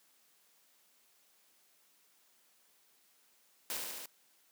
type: noise with echo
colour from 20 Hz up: white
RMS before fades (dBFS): -38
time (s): 3.7-3.77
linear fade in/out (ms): 0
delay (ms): 72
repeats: 4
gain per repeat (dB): -2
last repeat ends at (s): 4.058
effects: white hiss -69 dBFS RMS until 4.51 s + high-pass 200 Hz 12 dB/octave